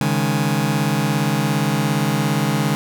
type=chord; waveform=sawtooth; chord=C# suspended second; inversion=none; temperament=just; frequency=138.59 / 155.92 / 207.9 Hz; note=C#3 / D#3 / G#3; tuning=0 / +4 / +2 cents; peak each=-17 dBFS; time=0.01-2.75 s; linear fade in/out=0 ms; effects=none